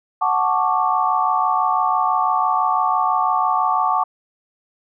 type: chord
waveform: sine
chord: D major seventh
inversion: first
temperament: equal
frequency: 740 / 880 / 1108.7 / 1174.7 Hz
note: F#5 / A5 / C#6 / D6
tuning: 0 / 0 / 0 / 0 cents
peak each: -21 dBFS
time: 0.21-4.04 s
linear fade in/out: 10 ms
effects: none